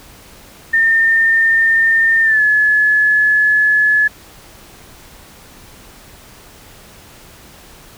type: tone with pitch glide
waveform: sine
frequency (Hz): 1812 to 1710.3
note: A#6 to A6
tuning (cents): -50 to -50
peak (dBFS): -9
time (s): 0.73-4.08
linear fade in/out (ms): 10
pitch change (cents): -100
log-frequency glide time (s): 2.23-2.42
effects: pink hiss -41 dBFS RMS until 7.97 s